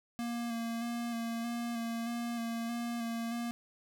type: tone with vibrato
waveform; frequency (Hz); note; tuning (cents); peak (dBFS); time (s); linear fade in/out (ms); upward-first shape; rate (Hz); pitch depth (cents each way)
square; 233.4; A#3; +2; -35; 0.19-3.51; 0; square; 1.6; 20
effects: none